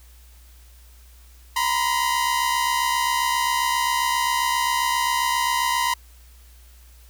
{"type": "tone pair together", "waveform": "sawtooth", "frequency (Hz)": [950, 1017.5], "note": ["A#5", "C6"], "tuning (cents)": [33, -49], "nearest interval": "minor second", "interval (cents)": 118, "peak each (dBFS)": -19, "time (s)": [1.56, 5.94], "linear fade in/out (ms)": 5, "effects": ["added 60 Hz sine -46 dBFS peak until 7.09 s", "white hiss -55 dBFS RMS until 7.09 s"]}